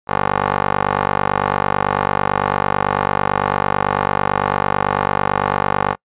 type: tone with band-pass filter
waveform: 15% pulse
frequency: 49 Hz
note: G1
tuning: in tune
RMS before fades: -18 dBFS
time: 0.07-5.96 s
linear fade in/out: 50 ms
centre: 1000 Hz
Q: 1.8
effects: noise-tail reverb RT60 0.1 s tail -25 dB re dry + resampled to 8000 Hz